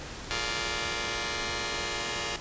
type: chord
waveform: 5% pulse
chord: Bb dominant seventh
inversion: second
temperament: just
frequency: 349.6 / 419.5 / 466.2 / 582.7 Hz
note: F4 / Ab4 / Bb4 / D5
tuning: +2 / +17 / 0 / -14 cents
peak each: -25 dBFS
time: 0.31-2.36 s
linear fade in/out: 0 ms
effects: pink hiss -40 dBFS RMS until 2.4 s + resampled to 16000 Hz